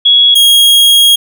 sine / 45% pulse tone pair in turn, 3344 / 3279 Hz, G#7 / G#7, +11 / -23 cents, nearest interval unison, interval 34 cents, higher first, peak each -3 dBFS, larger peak neither, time 0.05-0.35 / 0.35-1.16 s, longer second, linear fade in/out 10 ms, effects none

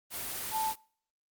sine tone in noise, 880 Hz, A5, in tune, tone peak -29 dBFS, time 0.51-0.74 s, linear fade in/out 50 ms, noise white, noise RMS -37 dBFS, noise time 0.1-0.76 s, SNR +5 dB, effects noise-tail reverb RT60 0.5 s tail -24 dB re dry + Opus 24 kbps

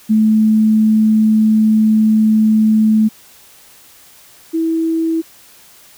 sine tone pair in turn, 217.3 / 325.9 Hz, A3 / E4, -21 / -20 cents, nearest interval perfect fifth, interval 701 cents, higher second, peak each -8 / -13 dBFS, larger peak first, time 0.09-3.09 / 4.53-5.22 s, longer first, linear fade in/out 20 ms, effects white hiss -44 dBFS RMS until 5.97 s

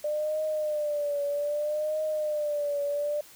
sine tone with vibrato, 596 Hz, D5, 25 cents sharp, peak -26 dBFS, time 0.04-3.21 s, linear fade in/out 5 ms, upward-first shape triangle, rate 0.63 Hz, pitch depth 77 cents each way, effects white hiss -52 dBFS RMS until 3.35 s

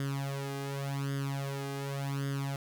sawtooth tone with flanger, 138.59 Hz, C#3, in tune, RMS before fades -35 dBFS, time 0-2.56 s, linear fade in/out 2 ms, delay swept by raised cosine 0.6 to 2.5 ms, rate 0.88 Hz, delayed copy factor +0.8, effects none

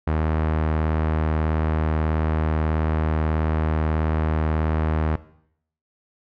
sawtooth tone with low-pass filter, 78.4 Hz, D#2, 14 cents sharp, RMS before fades -22 dBFS, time 0.07-5.16 s, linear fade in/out 5 ms, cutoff 1600 Hz, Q 0.96, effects noise-tail reverb RT60 0.7 s tail -17 dB re dry

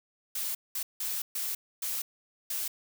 blue noise bursts at uneven times, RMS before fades -33 dBFS, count 6, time 0.35-0.55 / 0.75-0.83 / 1-1.22 / 1.35-1.55 / 1.82-2.02 / 2.5-2.68 s, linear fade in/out 5 ms, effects none

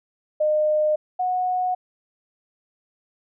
sine tone pair in turn, 610 / 732.6 Hz, D#5 / F#5, -34 / -17 cents, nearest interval minor third, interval 317 cents, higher second, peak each -17 / -20 dBFS, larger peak first, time 0.4-0.96 / 1.19-1.75 s, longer neither, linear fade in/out 10 ms, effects none

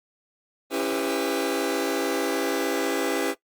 sawtooth chord, C# half-diminished seventh, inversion none, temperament just, 277.2 / 332.6 / 399.1 / 498.9 Hz, C#4 / E4 / G4 / B4, 0 / +16 / +31 / +17 cents, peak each -25 dBFS, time 0.7-3.35 s, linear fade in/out 50 ms, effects noise-tail reverb RT60 0.1 s tail -18 dB re dry + Opus 24 kbps

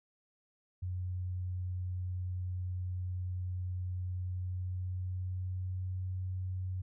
sine tone with pitch glide, 91 to 92.59 Hz, F#2 to F#2, -28 to +2 cents, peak -34 dBFS, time 0.82-6.82 s, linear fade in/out 10 ms, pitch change +30 cents, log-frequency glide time 4.15-6.06 s, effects none

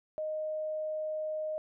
sine tone, 620 Hz, D#5, 6 cents flat, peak -32 dBFS, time 0.18-1.58 s, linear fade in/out 0 ms, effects none

